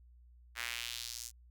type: tone with high-pass filter sweep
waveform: sawtooth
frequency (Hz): 118.8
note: A#2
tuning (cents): +33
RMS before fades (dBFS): -42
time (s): 0.55-1.32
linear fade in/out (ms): 50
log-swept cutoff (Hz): 1700 to 7000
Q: 1.8
effects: added 60 Hz sine -57 dBFS peak until 1.5 s